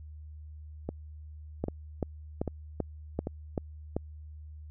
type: two click trains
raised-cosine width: 2 ms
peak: -19 / -16 dBFS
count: 4 / 7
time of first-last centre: 0.89-3.271 / 1.64-3.966 s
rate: 1.26 / 2.58 Hz
effects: added 76 Hz sine -43 dBFS peak until 4.7 s